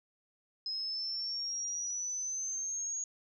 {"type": "exponential sweep", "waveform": "sine", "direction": "up", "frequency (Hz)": [5090, 6670], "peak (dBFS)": -34, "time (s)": [0.66, 3.04], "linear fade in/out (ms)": 2, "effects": []}